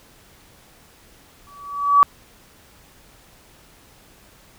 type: tone with exponential growth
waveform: sine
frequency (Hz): 1143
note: D6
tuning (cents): -47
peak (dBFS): -6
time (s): 1.47-2.03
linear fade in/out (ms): 0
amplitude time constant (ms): 120
effects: pink hiss -51 dBFS RMS until 4.58 s